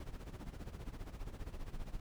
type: noise with tremolo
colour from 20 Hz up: brown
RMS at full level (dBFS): -42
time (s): 0-2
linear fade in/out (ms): 2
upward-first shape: sine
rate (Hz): 15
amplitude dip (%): 75
effects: none